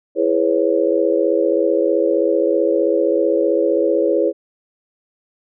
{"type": "chord", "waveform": "sine", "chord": "C# minor seventh", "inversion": "first", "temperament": "just", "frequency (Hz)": [332.6, 415.8, 498.9, 554.4], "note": ["E4", "G#4", "B4", "C#5"], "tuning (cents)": [16, 2, 17, 0], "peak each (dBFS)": -19, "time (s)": [0.15, 4.33], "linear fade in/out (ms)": 50, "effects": []}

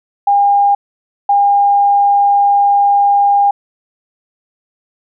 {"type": "tone bursts at uneven times", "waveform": "sine", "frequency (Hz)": 807, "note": "G#5", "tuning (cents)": -50, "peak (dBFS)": -7, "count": 2, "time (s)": [[0.27, 0.75], [1.29, 3.51]], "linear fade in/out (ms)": 5, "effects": []}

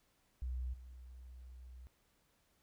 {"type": "tone with level steps", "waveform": "sine", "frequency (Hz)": 62.6, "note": "B1", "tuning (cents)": 24, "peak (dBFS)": [-37, -50], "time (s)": [0.42, 1.87], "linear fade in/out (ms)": 0, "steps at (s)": 0.73, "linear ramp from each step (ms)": 10, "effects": ["pink hiss -75 dBFS RMS until 2.62 s"]}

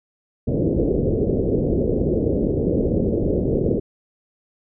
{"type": "low-pass noise", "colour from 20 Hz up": "white", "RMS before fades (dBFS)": -20, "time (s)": [0.47, 3.8], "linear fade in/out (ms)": 10, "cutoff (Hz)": 510, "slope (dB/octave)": 48, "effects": []}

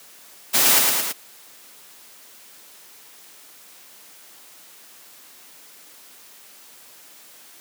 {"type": "noise with echo", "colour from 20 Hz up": "white", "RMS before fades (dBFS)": -17, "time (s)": [0.53, 0.8], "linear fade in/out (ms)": 20, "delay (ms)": 110, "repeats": 3, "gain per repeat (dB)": -3, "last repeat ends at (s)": 1.13, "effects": ["white hiss -47 dBFS RMS until 7.6 s", "high-pass 200 Hz 12 dB/octave"]}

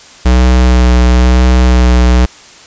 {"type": "tone with vibrato", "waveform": "square", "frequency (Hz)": 62, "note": "B1", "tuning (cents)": 7, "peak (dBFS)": -5, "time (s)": [0.25, 2.26], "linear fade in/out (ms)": 10, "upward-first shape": "sine", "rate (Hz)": 1, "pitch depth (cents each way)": 17, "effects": ["white hiss -36 dBFS RMS until 2.66 s", "resampled to 16000 Hz"]}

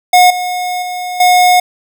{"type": "tone with level steps", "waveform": "square", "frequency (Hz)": 724, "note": "F#5", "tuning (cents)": -38, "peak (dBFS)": [-4, -16, -19, -6], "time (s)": [0.13, 1.6], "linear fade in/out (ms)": 5, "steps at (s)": [0.3, 0.82, 1.2], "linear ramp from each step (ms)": 5, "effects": []}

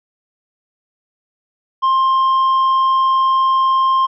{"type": "tone with tanh clipping", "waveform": "triangle", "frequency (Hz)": 1057, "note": "C6", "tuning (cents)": 17, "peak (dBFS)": -12, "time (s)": [1.82, 4.07], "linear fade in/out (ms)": 20, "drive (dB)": 8, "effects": []}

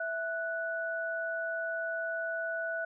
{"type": "tone pair together", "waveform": "sine", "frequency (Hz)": [659.3, 1478.9], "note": ["E5", "F#6"], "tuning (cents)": [0, -1], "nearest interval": "octave + major second", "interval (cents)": 1399, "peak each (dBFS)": [-35, -34], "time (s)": [0, 2.85], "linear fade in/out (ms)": 5, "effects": []}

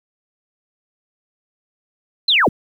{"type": "linear sweep", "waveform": "sine", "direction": "down", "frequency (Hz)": [4222, 69.1], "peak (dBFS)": -11, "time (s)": [2.28, 2.49], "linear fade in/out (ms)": 5, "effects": ["8-bit"]}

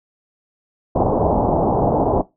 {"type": "low-pass noise", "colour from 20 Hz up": "white", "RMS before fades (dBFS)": -17, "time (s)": [0.95, 2.22], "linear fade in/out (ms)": 10, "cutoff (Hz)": 880, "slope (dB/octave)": 48, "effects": ["noise-tail reverb RT60 0.2 s tail -18 dB re dry"]}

